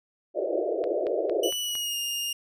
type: band-pass noise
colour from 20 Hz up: white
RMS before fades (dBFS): -27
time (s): 0.34-1.52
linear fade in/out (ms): 50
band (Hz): 330 to 660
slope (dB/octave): 96
type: click train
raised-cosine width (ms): 0.3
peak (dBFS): -25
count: 5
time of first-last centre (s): 0.84-1.753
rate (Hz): 4.38
type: tone with pitch glide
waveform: sawtooth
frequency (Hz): 2960 to 2828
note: F#7 to F7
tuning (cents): 0 to +21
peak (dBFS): -25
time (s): 1.43-2.33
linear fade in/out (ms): 5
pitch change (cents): -79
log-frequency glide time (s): 1.6-1.98
effects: none